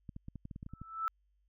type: clicks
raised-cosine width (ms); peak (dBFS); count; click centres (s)
5; -32; 11; 0.092 / 0.164 / 0.284 / 0.357 / 0.454 / 0.512 / 0.561 / 0.629 / 0.664 / 0.736 / 0.816
type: tone with exponential growth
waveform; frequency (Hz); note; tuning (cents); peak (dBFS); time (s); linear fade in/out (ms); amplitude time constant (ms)
sine; 1318.5; E6; 0; -28; 0.69-1.08; 0; 83
effects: added 50 Hz sine -70 dBFS peak until 1.48 s